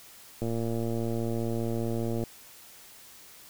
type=click train; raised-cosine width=2 ms; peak=-19 dBFS; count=210; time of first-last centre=0.42-2.237 s; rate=115 Hz; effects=white hiss -51 dBFS RMS until 3.49 s